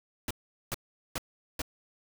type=noise bursts; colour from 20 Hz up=pink; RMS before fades=-33 dBFS; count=4; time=0.28-1.618 s; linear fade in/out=2 ms; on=27 ms; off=410 ms; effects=none